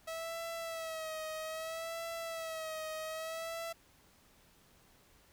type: tone with vibrato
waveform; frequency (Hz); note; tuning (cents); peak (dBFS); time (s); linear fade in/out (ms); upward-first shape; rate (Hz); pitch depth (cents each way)
sawtooth; 647; E5; -32; -35; 0.07-3.73; 10; sine; 0.62; 51
effects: pink hiss -65 dBFS RMS until 5.32 s